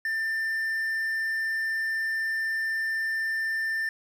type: tone with quantisation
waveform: triangle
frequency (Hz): 1788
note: A6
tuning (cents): +27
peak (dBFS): -24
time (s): 0.05-3.89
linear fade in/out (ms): 2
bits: 9
effects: none